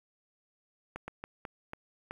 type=slowing click train; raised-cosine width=0.5 ms; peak=-24 dBFS; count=6; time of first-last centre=0.96-2.11 s; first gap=120 ms; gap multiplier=1.33; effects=9-bit